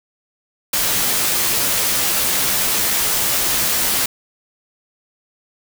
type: noise with comb filter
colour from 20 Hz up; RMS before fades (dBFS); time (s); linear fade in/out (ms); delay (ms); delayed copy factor
white; -18; 0.73-4.06; 5; 13; -0.5
effects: none